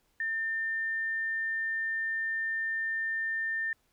sine tone, 1800 Hz, A6, 39 cents sharp, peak -29 dBFS, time 0.2-3.73 s, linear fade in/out 2 ms, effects pink hiss -72 dBFS RMS until 3.92 s

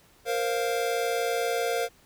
square chord, Bb suspended second, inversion none, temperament equal with one note detuned, 466.2 / 526.3 / 698.5 Hz, Bb4 / C5 / F5, 0 / +10 / 0 cents, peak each -29 / -32 / -31 dBFS, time 0.25-1.89 s, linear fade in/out 50 ms, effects pink hiss -59 dBFS RMS until 2.05 s

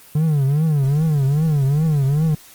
triangle tone with vibrato, 147.1 Hz, D3, 3 cents sharp, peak -12 dBFS, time 0.15-2.35 s, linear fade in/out 5 ms, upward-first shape triangle, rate 2.5 Hz, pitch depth 190 cents each way, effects white hiss -45 dBFS RMS until 2.54 s + Opus 24 kbps

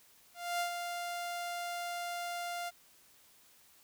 sawtooth tone with ADSR envelope, 698 Hz, F5, 1 cent flat, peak -27 dBFS, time 0.34-2.71 s, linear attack 260 ms, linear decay 100 ms, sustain -6 dB, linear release 30 ms, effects white hiss -63 dBFS RMS until 3.83 s

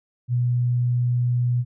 sine tone, 122.4 Hz, B2, 15 cents flat, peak -18 dBFS, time 0.28-1.65 s, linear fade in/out 50 ms, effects none

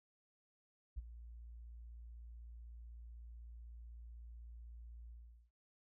sine tone with ADSR envelope, 58 Hz, A#1, 8 cents flat, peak -37 dBFS, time 0.96-5.51 s, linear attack 22 ms, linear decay 24 ms, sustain -13 dB, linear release 410 ms, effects none

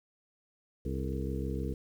harmonic tone with a mistuned harmonic, 66.4 Hz, C2, 26 cents sharp, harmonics 1 / 2 / 3 / 4 / 5 / 6 / 7, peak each -35 / -38 / -40 / -41 / -42 / -43 / -43 dBFS, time 0.85-1.74 s, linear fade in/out 5 ms, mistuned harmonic 6, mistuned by +91 cents, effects 10-bit

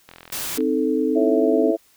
click train, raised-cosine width 0.3 ms, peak -24 dBFS, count 23, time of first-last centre 0.09-0.606 s, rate 42.6 Hz
white noise, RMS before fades -28 dBFS, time 0.32-0.58 s, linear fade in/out 5 ms
sine chord, A diminished, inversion first, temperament equal, 261.6 / 311.1 / 440 Hz, C4 / Eb4 / A4, 0 / 0 / 0 cents, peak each -22 dBFS, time 0.57-1.72 s, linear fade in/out 20 ms
harmonic tone, 110 Hz, A2, in tune, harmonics 3 / 4 / 5 / 6, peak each -23 / -25 / -26 / -23 dBFS, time 1.15-1.77 s, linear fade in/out 20 ms
effects white hiss -57 dBFS RMS until 1.96 s

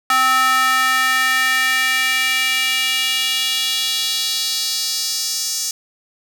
square tone with high-pass filter sweep, 259.5 Hz, C4, 14 cents flat, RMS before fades -18 dBFS, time 0.1-5.71 s, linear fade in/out 2 ms, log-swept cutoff 1200 to 5900 Hz, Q 2.6, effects none

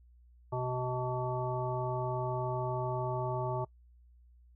harmonic tone, 126.2 Hz, B2, 38 cents sharp, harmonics 1 / 3 / 5 / 7 / 9, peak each -35 / -38 / -38 / -38 / -42 dBFS, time 0.52-3.65 s, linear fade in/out 10 ms, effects noise-tail reverb RT60 0.1 s tail -23 dB re dry + added 60 Hz sine -57 dBFS peak until 4.55 s

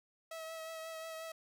sawtooth tone with vibrato, 646 Hz, E5, 35 cents flat, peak -39 dBFS, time 0.31-1.32 s, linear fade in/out 5 ms, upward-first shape triangle, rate 5.6 Hz, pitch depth 23 cents each way, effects none

